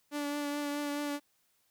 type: tone with vibrato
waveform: sawtooth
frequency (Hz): 290.3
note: D4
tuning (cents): -20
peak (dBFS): -29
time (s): 0.11-1.2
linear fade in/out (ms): 50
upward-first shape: triangle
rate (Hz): 4.7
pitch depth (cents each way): 21
effects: white hiss -73 dBFS RMS until 1.7 s